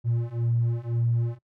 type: beating tone pair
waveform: triangle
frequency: 116.54 / 118.44 Hz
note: A#2 / A#2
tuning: 0 / +28 cents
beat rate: 1.9 Hz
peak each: -23 / -22 dBFS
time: 0.04-1.39 s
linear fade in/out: 50 ms
effects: noise-tail reverb RT60 0.1 s tail -20 dB re dry + tanh soft clip ceiling -18 dBFS